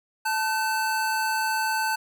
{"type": "tone pair together", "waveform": "square", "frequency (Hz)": [880.6, 1524], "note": ["A5", "G6"], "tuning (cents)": [1, -49], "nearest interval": "major sixth", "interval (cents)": 950, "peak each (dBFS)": [-26, -28], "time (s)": [0.25, 1.96], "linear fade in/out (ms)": 10, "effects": []}